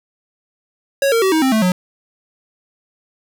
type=tone with pitch steps; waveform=square; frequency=552 / 458.8 / 381.4 / 317 / 263.5 / 219.1 / 182.09 Hz; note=C#5 / A#4 / G4 / D#4 / C4 / A3 / F#3; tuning=-7 / -28 / -47 / +32 / +12 / -7 / -27 cents; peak=-13 dBFS; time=1.02-1.72 s; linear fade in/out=2 ms; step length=100 ms; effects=none